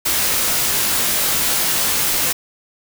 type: noise with comb filter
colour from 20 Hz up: white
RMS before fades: -18 dBFS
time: 0.05-2.33 s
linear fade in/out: 10 ms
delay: 19 ms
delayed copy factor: -0.65
effects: none